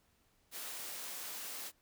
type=high-pass noise; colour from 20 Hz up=white; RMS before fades=-44 dBFS; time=0.51-1.72 s; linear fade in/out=50 ms; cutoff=270 Hz; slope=12 dB/octave; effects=pink hiss -73 dBFS RMS until 1.81 s